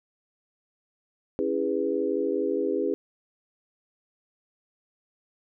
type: chord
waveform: sine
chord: C# minor seventh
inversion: none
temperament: equal with one note detuned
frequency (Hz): 277.2 / 329.6 / 409.1 / 493.9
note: C#4 / E4 / G#4 / B4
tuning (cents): 0 / 0 / -26 / 0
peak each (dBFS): -31 / -30 / -27 / -30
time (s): 1.39-2.94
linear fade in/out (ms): 0
effects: none